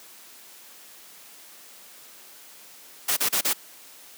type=noise bursts; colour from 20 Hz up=white; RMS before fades=-23 dBFS; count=4; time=3.08-3.534 s; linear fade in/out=10 ms; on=88 ms; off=34 ms; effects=white hiss -48 dBFS RMS until 4.17 s + high-pass 200 Hz 12 dB/octave